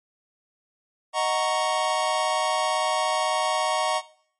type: chord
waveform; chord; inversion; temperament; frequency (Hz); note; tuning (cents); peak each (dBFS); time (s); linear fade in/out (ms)
square; D# minor seventh; none; equal; 622.3 / 740 / 932.3 / 1108.7; D#5 / F#5 / A#5 / C#6; 0 / 0 / 0 / 0; -28; 1.13-4.02; 50
effects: noise-tail reverb RT60 0.6 s tail -19 dB re dry + MP3 48 kbps